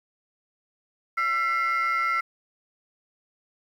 sine tone cluster, 1347 / 1989 / 2118 Hz, E6 / B6 / C7, +37 / +12 / +21 cents, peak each -22 / -30 / -27 dBFS, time 1.17-2.21 s, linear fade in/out 10 ms, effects tanh soft clip ceiling -18 dBFS + 9-bit

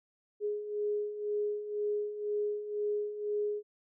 sine beating tone pair, 415.1 / 417.1 Hz, G#4 / G#4, -1 / +7 cents, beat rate 2 Hz, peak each -38 / -32 dBFS, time 0.4-3.63 s, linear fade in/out 50 ms, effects none

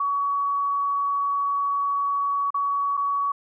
sine tone with dropouts, 1128 Hz, C#6, 30 cents sharp, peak -21 dBFS, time 0-3.32 s, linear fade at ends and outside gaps 5 ms, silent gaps 2.505-2.543 / 2.97-2.974 s, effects none

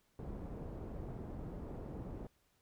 pink low-pass noise, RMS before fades -45 dBFS, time 0.19-2.27 s, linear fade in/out 2 ms, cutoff 520 Hz, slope 12 dB/octave, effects pink hiss -75 dBFS RMS until 2.61 s

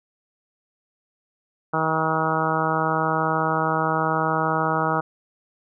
harmonic tone, 159.2 Hz, D#3, 40 cents sharp, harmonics 1 / 2 / 3 / 4 / 5 / 6 / 7 / 8 / 9, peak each -28 / -30 / -29 / -29 / -27 / -28 / -30 / -26 / -30 dBFS, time 1.73-5.01 s, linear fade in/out 10 ms, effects none

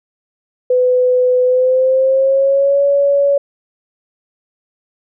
sine tone with pitch glide, 502 to 563.5 Hz, B4 to C#5, +28 to +28 cents, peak -9 dBFS, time 0.7-3.38 s, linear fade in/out 5 ms, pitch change +200 cents, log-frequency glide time 1.44-2.82 s, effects none

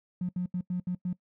triangle tone bursts at uneven times, 179.7 Hz, F3, 50 cents sharp, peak -24 dBFS, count 6, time 0.21-0.29 / 0.36-0.46 / 0.54-0.61 / 0.7-0.8 / 0.87-0.95 / 1.05-1.13 s, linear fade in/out 5 ms, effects noise-tail reverb RT60 0.1 s tail -24 dB re dry + tanh soft clip ceiling -26 dBFS

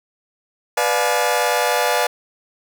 sawtooth chord, B diminished seventh, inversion none, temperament just, 493.9 / 592.7 / 711.2 / 853.4 Hz, B4 / D5 / F5 / Ab5, 0 / +16 / +31 / +47 cents, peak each -18 dBFS, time 0.77-2.07 s, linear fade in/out 5 ms, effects none

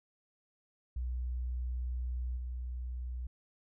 sine tone with level steps, 61.74 Hz, B1, in tune, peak -33 / -36 dBFS, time 0.96-3.27 s, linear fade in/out 5 ms, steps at 2.36 s, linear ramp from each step 20 ms, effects none

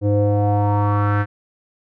square tone with low-pass filter sweep, 102.8 Hz, G#2, 17 cents flat, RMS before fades -17 dBFS, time 0.01-1.26 s, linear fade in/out 50 ms, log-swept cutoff 430 to 1600 Hz, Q 4.3, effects none

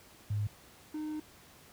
sine / triangle tone pair in turn, 104 / 306.5 Hz, G#2 / D#4, +3 / -26 cents, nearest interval octave + perfect fifth, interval 1871 cents, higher second, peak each -29 / -33 dBFS, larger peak first, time 0.3-0.47 / 0.94-1.2 s, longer second, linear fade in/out 5 ms, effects pink hiss -57 dBFS RMS until 1.72 s + high-pass 60 Hz 12 dB/octave

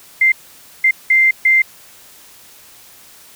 sine tone bursts at uneven times, 2089 Hz, C7, 3 cents flat, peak -8 dBFS, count 4, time 0.21-0.32 / 0.84-0.91 / 1.1-1.31 / 1.45-1.62 s, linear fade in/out 5 ms, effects white hiss -43 dBFS RMS until 3.35 s

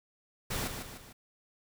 pink noise with echo, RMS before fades -34 dBFS, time 0.5-0.68 s, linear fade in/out 10 ms, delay 150 ms, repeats 3, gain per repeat -6 dB, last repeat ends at 1.13 s, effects none

